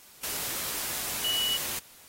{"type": "tone in noise", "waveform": "sine", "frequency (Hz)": 2941, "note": "F#7", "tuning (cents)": -11, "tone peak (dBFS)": -26, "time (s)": [1.24, 1.57], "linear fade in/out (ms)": 5, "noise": "white", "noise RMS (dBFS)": -33, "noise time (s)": [0.23, 1.79], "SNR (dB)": 4, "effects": ["white hiss -53 dBFS RMS until 2.08 s", "AAC 48 kbps"]}